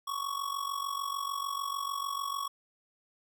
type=tone with amplitude modulation; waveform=square; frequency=1115 Hz; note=C#6; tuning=10 cents sharp; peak=-30 dBFS; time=0.07-2.48 s; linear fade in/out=10 ms; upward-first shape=sine; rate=46.7 Hz; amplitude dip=75%; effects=none